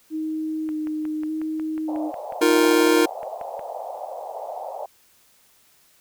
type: tone with vibrato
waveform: sine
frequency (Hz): 311.1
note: D#4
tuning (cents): 0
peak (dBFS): -24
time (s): 0.1-2.12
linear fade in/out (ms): 50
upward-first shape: square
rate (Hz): 0.84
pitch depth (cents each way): 15
type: click train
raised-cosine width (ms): 0.5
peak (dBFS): -26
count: 17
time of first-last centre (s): 0.69-3.594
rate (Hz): 5.51
type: band-pass noise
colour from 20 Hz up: pink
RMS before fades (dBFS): -33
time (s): 1.88-4.86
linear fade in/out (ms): 5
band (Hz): 560 to 830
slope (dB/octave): 48
type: chord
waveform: square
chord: Eb suspended second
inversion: none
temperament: just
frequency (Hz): 311.1 / 350 / 466.7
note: Eb4 / F4 / Bb4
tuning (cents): 0 / +4 / +2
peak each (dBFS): -20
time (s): 2.41-3.06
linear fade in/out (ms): 10
effects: white hiss -58 dBFS RMS until 6 s